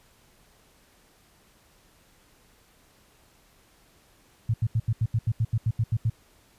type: tone bursts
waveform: sine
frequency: 112.2 Hz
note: A2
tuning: 34 cents sharp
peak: -20 dBFS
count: 13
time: 4.49-6.099 s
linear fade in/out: 5 ms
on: 49 ms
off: 81 ms
effects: pink hiss -60 dBFS RMS until 6.58 s + resampled to 32000 Hz